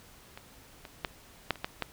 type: clicks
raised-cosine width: 0.3 ms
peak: -27 / -27 / -14 / -10 / -29 / -15 / -14 dBFS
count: 7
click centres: 0.375 / 0.852 / 1.048 / 1.507 / 1.557 / 1.645 / 1.823 s
effects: pink hiss -55 dBFS RMS until 1.92 s